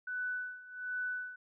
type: tone with tremolo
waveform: sine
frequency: 1493 Hz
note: F#6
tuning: 15 cents sharp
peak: -33 dBFS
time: 0.07-1.36 s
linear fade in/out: 5 ms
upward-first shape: sine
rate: 1.3 Hz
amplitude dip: 85%
effects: none